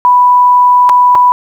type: tone with dropouts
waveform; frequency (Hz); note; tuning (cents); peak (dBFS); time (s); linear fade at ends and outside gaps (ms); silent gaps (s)
sine; 987.8; B5; 0; -3; 0.05-1.32; 0; 0.892-0.896 / 1.15-1.154
effects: 7-bit